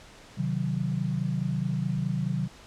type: chord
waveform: sine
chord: C diminished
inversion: none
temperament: equal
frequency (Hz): 130.81 / 155.56 / 185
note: C3 / Eb3 / Gb3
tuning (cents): 0 / 0 / 0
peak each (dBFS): -30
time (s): 0.37-2.48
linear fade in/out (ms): 20
effects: pink hiss -50 dBFS RMS until 2.66 s + low-pass 7000 Hz 12 dB/octave